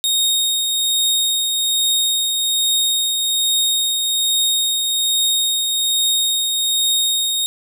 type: tone with tremolo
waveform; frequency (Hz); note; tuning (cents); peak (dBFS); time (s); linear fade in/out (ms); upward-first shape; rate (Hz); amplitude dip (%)
sawtooth; 3721; A#7; -4; -11; 0.04-7.46; 0; triangle; 1.2; 35
effects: none